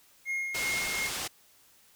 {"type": "tone with tremolo", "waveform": "triangle", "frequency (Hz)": 2145, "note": "C7", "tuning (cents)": 42, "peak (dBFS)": -27, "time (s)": [0.25, 1.1], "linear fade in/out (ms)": 50, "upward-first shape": "sine", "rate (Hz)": 2.7, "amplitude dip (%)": 40}
{"type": "low-pass noise", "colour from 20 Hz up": "white", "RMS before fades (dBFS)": -35, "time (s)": [0.54, 1.28], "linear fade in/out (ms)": 10, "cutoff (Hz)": 7700, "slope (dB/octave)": 12}
{"effects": ["white hiss -61 dBFS RMS until 1.95 s"]}